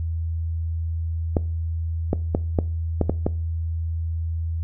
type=clicks; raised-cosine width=2 ms; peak=-6 dBFS; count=7; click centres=1.368 / 2.131 / 2.349 / 2.588 / 3.013 / 3.096 / 3.265 s; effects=noise-tail reverb RT60 0.4 s tail -20 dB re dry + added 82 Hz sine -23 dBFS peak until 4.63 s